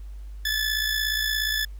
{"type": "tone with amplitude modulation", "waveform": "20% pulse", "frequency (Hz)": 1732, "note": "A6", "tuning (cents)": -28, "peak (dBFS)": -16, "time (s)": [0.45, 1.65], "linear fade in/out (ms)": 5, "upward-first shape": "sine", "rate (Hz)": 57, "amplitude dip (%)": 55, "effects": ["added 50 Hz sine -35 dBFS peak until 1.79 s", "pink hiss -61 dBFS RMS until 1.79 s"]}